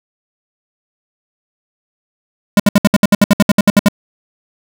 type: tone bursts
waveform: square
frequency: 203.9 Hz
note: G#3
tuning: 32 cents flat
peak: -5 dBFS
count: 15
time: 2.57-3.885 s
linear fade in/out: 2 ms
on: 27 ms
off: 65 ms
effects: none

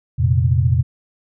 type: chord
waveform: sine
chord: F suspended fourth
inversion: none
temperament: just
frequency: 87.31 / 116.41 / 130.96 Hz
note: F2 / Bb2 / C3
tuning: 0 / -2 / +2 cents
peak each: -17 dBFS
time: 0.18-0.83 s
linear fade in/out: 20 ms
effects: none

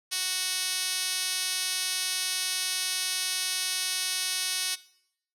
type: tone with band-pass filter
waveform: 5% pulse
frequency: 370 Hz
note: F#4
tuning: in tune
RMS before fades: -30 dBFS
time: 0.11-4.76 s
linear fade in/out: 20 ms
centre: 7400 Hz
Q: 2.1
effects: noise-tail reverb RT60 0.7 s tail -19 dB re dry

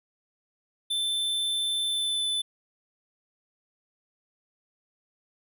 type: tone with pitch glide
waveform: square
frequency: 3538 to 3507 Hz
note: A7 to A7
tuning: +9 to -6 cents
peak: -26 dBFS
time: 0.9-2.42 s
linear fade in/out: 10 ms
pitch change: -15 cents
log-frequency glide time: 1.85-2.29 s
effects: none

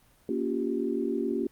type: chord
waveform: sine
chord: G half-diminished seventh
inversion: first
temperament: just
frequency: 235.2 / 282.2 / 352.8 / 392 Hz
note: Bb3 / Db4 / F4 / G4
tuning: +16 / +31 / +18 / 0 cents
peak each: -32 dBFS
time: 0.29-1.47 s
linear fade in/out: 2 ms
effects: pink hiss -62 dBFS RMS until 1.51 s + Opus 32 kbps

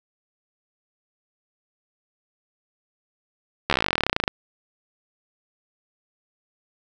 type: slowing click train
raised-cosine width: 0.3 ms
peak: -3 dBFS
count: 25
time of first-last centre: 3.7-4.279 s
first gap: 13 ms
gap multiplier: 1.05
effects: none

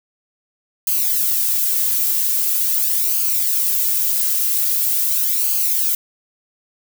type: noise with flanger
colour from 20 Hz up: violet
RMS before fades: -18 dBFS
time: 0.87-5.95 s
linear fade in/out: 2 ms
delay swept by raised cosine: 0.54 to 2.74 ms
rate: 0.43 Hz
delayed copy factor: -0.6
effects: none

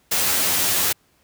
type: noise with comb filter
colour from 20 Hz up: white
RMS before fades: -20 dBFS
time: 0.11-0.93 s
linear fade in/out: 10 ms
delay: 11 ms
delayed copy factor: +0.65
effects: pink hiss -61 dBFS RMS until 1.23 s + high-pass 60 Hz 12 dB/octave

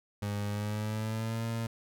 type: tone with pitch glide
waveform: 30% pulse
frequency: 102.7 to 114.61 Hz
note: G#2 to A#2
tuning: -19 to -29 cents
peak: -29 dBFS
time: 0.22-1.67 s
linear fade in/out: 5 ms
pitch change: +190 cents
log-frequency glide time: 0.48-1.45 s
effects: none

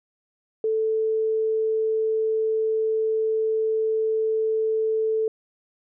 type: tone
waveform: sine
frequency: 440 Hz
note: A4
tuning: in tune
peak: -20 dBFS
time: 0.64-5.28 s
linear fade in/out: 2 ms
effects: none

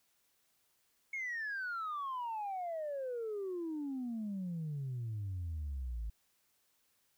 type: exponential sweep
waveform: sine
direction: down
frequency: 2200 to 52.6 Hz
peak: -35 dBFS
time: 1.13-6.1 s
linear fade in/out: 5 ms
effects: tanh soft clip ceiling -34 dBFS + white hiss -75 dBFS RMS until 7.17 s

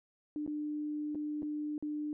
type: tone with dropouts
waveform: sine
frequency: 299.2 Hz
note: D4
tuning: 32 cents sharp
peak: -34 dBFS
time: 0.36-2.13 s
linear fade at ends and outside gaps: 1 ms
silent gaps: 0.464-0.476 / 1.148-1.154 / 1.422-1.429 / 1.78-1.825 s
effects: none

